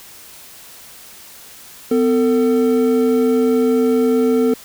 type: tone pair together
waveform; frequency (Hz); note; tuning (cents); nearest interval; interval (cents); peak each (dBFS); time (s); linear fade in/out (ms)
triangle; 252.3 / 448.8; B3 / A4; +37 / +34; minor seventh; 997; -13; 1.91-4.54; 5
effects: white hiss -40 dBFS RMS until 4.64 s